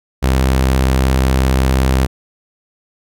sawtooth tone with vibrato, 65.41 Hz, C2, in tune, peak -7 dBFS, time 0.22-2.07 s, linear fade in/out 20 ms, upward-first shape triangle, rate 17 Hz, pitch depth 27 cents each way, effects none

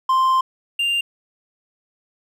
triangle tone pair in turn, 1046 / 2792 Hz, C6 / F7, -1 / -1 cents, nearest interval octave + perfect fourth, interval 1700 cents, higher second, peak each -12 / -16 dBFS, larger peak first, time 0.09-0.41 / 0.79-1.01 s, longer first, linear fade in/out 5 ms, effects none

